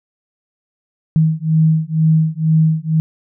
sine beating tone pair, 157.7 / 159.8 Hz, D#3 / D#3, +24 / +47 cents, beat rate 2.1 Hz, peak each -14 dBFS, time 1.16-3 s, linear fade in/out 0 ms, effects none

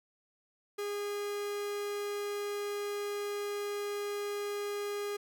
45% pulse tone, 409.6 Hz, G#4, 24 cents flat, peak -34 dBFS, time 0.78-5.17 s, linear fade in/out 10 ms, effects none

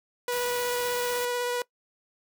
sawtooth tone with vibrato, 488.3 Hz, B4, 20 cents flat, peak -23 dBFS, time 0.28-1.62 s, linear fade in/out 2 ms, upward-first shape sine, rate 16 Hz, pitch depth 10 cents each way
white noise, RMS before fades -37 dBFS, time 0.32-1.25 s, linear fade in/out 2 ms
effects noise-tail reverb RT60 0.1 s tail -21 dB re dry

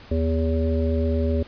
harmonic tone with a mistuned harmonic, 81 Hz, E2, 30 cents flat, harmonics 1 / 3 / 5 / 7, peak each -21 / -26 / -28 / -29 dBFS, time 0.11-1.43 s, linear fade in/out 5 ms, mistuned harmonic 1, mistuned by -57 cents, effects pink hiss -46 dBFS RMS until 1.47 s + resampled to 11025 Hz

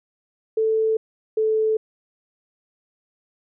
sine tone pair in turn, 441.1 / 437 Hz, A4 / A4, +4 / -12 cents, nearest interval unison, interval 16 cents, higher first, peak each -17 dBFS, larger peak neither, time 0.57-0.97 / 1.37-1.77 s, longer neither, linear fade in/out 5 ms, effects none

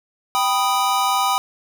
square chord, G augmented, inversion none, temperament equal, 784 / 987.8 / 1244.5 Hz, G5 / B5 / D#6, 0 / 0 / 0 cents, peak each -22 dBFS, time 0.35-1.38 s, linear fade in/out 0 ms, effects none

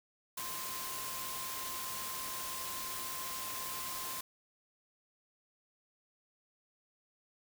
sine tone in noise, 1046.5 Hz, C6, in tune, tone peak -45 dBFS, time 0.37-4.21 s, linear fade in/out 5 ms, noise white, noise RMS -41 dBFS, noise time 0.37-4.21 s, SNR -7 dB, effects none

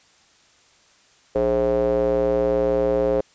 square tone with band-pass filter, 59.1 Hz, A#1, 24 cents sharp, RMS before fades -20 dBFS, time 1.35-3.21 s, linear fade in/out 5 ms, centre 490 Hz, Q 8.2, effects white hiss -56 dBFS RMS until 3.34 s + resampled to 16000 Hz

